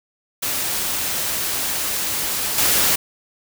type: noise with level steps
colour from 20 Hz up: white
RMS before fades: -23 / -17 dBFS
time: 0.42-2.96 s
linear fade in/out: 10 ms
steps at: 2.58 s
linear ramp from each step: 2 ms
effects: none